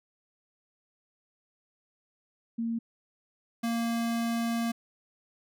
sine / square tone pair in turn, 230 / 231.9 Hz, A#3 / A#3, -23 / -9 cents, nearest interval unison, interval 14 cents, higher second, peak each -28 dBFS, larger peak neither, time 2.58-2.79 / 3.63-4.72 s, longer second, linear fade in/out 10 ms, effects none

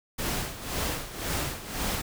pink noise with tremolo, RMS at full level -29 dBFS, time 0.18-2.02 s, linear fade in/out 10 ms, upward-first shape sine, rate 1.9 Hz, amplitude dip 75%, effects none

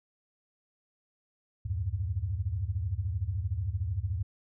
sine tone cluster, 75 / 92.1 / 105.4 Hz, D2 / F#2 / G#2, +37 / -7 / +26 cents, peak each -35 / -32 / -34 dBFS, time 1.65-4.23 s, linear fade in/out 10 ms, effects none

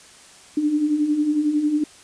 sine beating tone pair, 290 / 301 Hz, D4 / D4, -22 / +43 cents, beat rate 11 Hz, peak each -26 / -18 dBFS, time 0.57-1.84 s, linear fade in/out 5 ms, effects white hiss -47 dBFS RMS until 2.03 s + resampled to 22050 Hz

